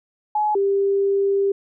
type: tone pair in turn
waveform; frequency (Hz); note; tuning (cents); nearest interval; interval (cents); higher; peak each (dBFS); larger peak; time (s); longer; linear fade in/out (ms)
sine; 846 / 395.9; G#5 / G4; +32 / +17; octave + minor second; 1315; first; -17 / -16; second; 0.35-0.55 / 0.55-1.52; second; 5
effects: none